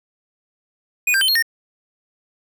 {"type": "tone with pitch steps", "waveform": "square", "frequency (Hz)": [2476, 1580, 3075, 4268, 1836], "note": ["D#7", "G6", "G7", "C8", "A#6"], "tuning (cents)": [-9, 13, -34, 34, -27], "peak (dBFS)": -15, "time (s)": [1.07, 1.425], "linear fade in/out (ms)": 5, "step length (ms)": 71, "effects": []}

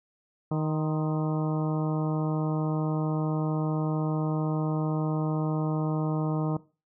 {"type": "harmonic tone with a mistuned harmonic", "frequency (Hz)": 155.56, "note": "D#3", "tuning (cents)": 0, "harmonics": [1, 2, 3, 4, 5, 6, 7, 8], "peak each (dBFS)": [-26, -32, -36, -38, -40, -42, -43, -44], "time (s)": [0.51, 6.57], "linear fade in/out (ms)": 5, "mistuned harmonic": 7, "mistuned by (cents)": -57, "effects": ["noise-tail reverb RT60 0.3 s tail -18 dB re dry"]}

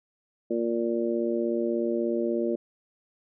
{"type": "harmonic tone", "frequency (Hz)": 116.54, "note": "A#2", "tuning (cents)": 0, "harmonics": [2, 3, 4, 5], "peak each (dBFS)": [-30, -27, -32, -32], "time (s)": [0.5, 2.56], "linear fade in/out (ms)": 10, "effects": []}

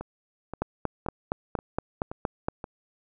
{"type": "two click trains", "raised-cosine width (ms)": 1, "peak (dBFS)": [-12, -21], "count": [9, 6], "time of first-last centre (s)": [[0.62, 2.485], [0.01, 2.642]], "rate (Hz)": [4.29, 1.9], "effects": []}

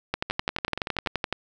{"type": "two click trains", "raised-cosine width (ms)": 0.3, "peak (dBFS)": [-9, -13], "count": [15, 9], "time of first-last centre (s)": [[0.14, 1.326], [0.3, 1.062]], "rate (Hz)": [11.8, 10.5], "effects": []}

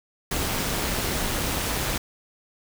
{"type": "noise with amplitude modulation", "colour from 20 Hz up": "pink", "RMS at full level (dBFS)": -24, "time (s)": [0.31, 1.98], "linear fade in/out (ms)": 5, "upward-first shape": "sine", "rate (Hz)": 207, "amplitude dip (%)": 55, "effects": []}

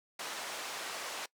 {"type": "band-pass noise", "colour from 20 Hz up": "pink", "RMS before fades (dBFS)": -41, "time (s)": [0.19, 1.26], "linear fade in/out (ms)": 5, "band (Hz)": [620, 8600], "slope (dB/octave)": 12, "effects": ["noise-tail reverb RT60 0.1 s tail -22 dB re dry"]}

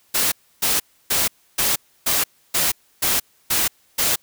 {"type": "noise bursts", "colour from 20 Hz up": "white", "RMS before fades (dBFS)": -19, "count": 9, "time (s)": [0.14, 4.16], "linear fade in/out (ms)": 10, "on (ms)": 180, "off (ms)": 300, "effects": ["white hiss -59 dBFS RMS until 4.22 s"]}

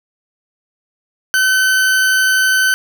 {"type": "tone", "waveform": "40% pulse", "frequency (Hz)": 1524, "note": "G6", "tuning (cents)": -49, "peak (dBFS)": -10, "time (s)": [1.34, 2.74], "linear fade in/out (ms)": 0, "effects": []}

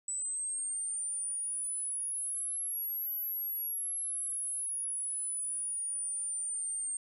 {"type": "linear two-way sweep", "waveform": "sine", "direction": "up then down", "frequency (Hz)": [7902, 11760, 8630], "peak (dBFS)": -33, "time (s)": [0.08, 6.97], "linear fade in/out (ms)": 2, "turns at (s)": 3.13, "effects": []}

